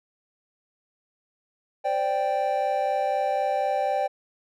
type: chord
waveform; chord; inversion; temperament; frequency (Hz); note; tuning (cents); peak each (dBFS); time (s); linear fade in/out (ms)
triangle; C suspended second; none; equal; 523.3 / 587.3 / 784; C5 / D5 / G5; 0 / 0 / 0; -28 / -25 / -23; 1.84-4.08; 20
effects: none